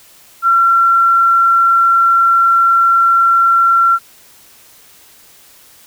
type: tone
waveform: sine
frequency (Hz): 1362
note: F6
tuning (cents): -44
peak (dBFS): -7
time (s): 0.42-3.99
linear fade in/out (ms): 50
effects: white hiss -44 dBFS RMS until 5.86 s